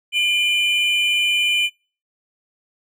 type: tone pair together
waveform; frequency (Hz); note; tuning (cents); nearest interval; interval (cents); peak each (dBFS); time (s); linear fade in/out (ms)
triangle; 2400 / 3017; D7 / F#7; +37 / +33; major third; 396; -17; 0.12-1.7; 50
effects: noise-tail reverb RT60 0.4 s tail -26 dB re dry